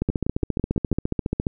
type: two click trains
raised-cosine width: 3 ms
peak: -9 / -11 dBFS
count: 22 / 6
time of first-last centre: 0.02-1.468 / 0.1-0.928 s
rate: 14.5 / 6.04 Hz
effects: none